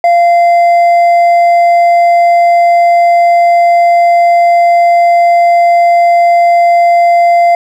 sine tone with hard clipping, 691 Hz, F5, 19 cents flat, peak -5 dBFS, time 0.04-7.55 s, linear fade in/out 2 ms, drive 4 dB, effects none

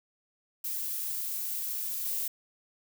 violet noise with level steps, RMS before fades -34 / -32 dBFS, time 0.64-2.28 s, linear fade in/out 5 ms, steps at 2.05 s, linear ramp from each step 5 ms, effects none

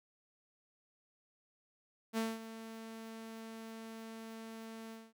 sawtooth tone with ADSR envelope, 224.2 Hz, A3, 33 cents sharp, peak -28 dBFS, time 2.13-5.13 s, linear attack 45 ms, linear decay 210 ms, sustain -14 dB, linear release 220 ms, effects none

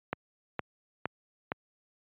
click train, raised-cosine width 0.5 ms, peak -15 dBFS, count 4, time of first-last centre 0.13-1.519 s, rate 2.16 Hz, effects high-pass 100 Hz 12 dB/octave + resampled to 8000 Hz

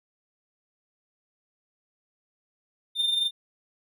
triangle tone with amplitude modulation, 3609 Hz, A7, 43 cents sharp, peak -19 dBFS, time 2.95-3.31 s, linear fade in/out 50 ms, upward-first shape sine, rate 22.9 Hz, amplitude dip 50%, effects none

